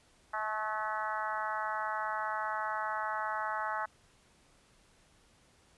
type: harmonic tone with a mistuned harmonic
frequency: 215 Hz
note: A3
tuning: 40 cents flat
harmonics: 3 / 4 / 5 / 6 / 7 / 8 / 9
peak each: -42 / -37 / -39 / -39 / -40 / -44 / -47 dBFS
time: 0.33-3.86 s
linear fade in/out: 10 ms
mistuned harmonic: 5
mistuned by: +25 cents
effects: pink hiss -65 dBFS RMS until 5.77 s + resampled to 24000 Hz